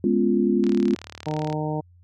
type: chord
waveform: sine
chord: C# dominant seventh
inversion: second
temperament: equal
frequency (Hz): 207.7 / 246.9 / 277.2 / 349.2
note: G#3 / B3 / C#4 / E#4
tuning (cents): 0 / 0 / 0 / 0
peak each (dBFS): -22 / -23 / -26 / -22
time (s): 0.04-0.95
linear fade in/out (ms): 2
type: click train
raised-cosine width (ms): 0.2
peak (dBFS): -19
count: 34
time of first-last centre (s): 0.64-1.527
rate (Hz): 37.2
type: harmonic tone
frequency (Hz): 153.1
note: D#3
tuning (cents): -28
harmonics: 1 / 2 / 3 / 4 / 5 / 6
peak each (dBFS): -27 / -30 / -32 / -33 / -34 / -35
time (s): 1.26-1.81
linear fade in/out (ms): 10
effects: added 88 Hz sine -50 dBFS peak until 2.03 s